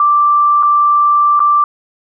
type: tone with dropouts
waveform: sine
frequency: 1174.7 Hz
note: D6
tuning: in tune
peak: -7 dBFS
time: 0-1.64 s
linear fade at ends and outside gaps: 2 ms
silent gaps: 0.627-0.631 / 1.394-1.402 s
effects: none